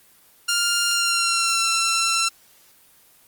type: tone with pitch glide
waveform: 10% pulse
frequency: 1400 to 1347.6 Hz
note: F6 to E6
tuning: +4 to +38 cents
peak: -10 dBFS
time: 0.48-2.29 s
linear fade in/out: 10 ms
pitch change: -66 cents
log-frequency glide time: 0.9-1.63 s
effects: white hiss -54 dBFS RMS until 3.27 s + Opus 24 kbps